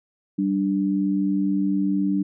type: tone pair together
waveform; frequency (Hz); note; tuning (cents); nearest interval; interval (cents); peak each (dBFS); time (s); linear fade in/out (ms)
sine; 194.05 / 293.7; G3 / D4; -17 / 0; perfect fifth; 717; -22; 0.38-2.23; 10
effects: none